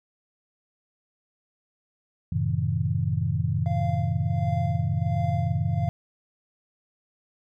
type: chord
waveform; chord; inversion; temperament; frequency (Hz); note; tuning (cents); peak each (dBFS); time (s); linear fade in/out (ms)
sine; F# diminished seventh; none; just; 92.5 / 111 / 133.2 / 159.84; F#2 / A2 / C3 / Eb3; 0 / +16 / +31 / +47; -28; 2.32-5.89; 5
type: tone with tremolo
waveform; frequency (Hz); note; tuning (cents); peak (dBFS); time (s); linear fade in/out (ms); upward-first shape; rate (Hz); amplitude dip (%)
triangle; 692; F5; -16; -27; 3.66-5.89; 0; sine; 1.4; 85
effects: none